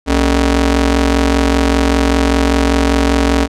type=ring-modulated tone; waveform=sawtooth; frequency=170.9 Hz; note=F3; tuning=37 cents flat; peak=-3 dBFS; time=0.06-3.48 s; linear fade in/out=50 ms; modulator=108 Hz; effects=low-pass 8000 Hz 12 dB/octave